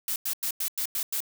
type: noise bursts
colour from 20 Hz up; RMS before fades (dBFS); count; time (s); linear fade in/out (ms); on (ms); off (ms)
blue; -29; 7; 0.08-1.204; 2; 80; 94
effects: none